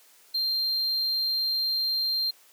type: tone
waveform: triangle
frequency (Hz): 4176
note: C8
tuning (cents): -4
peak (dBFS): -23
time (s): 0.34-2.31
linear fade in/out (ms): 10
effects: white hiss -57 dBFS RMS until 2.52 s + high-pass 300 Hz 12 dB/octave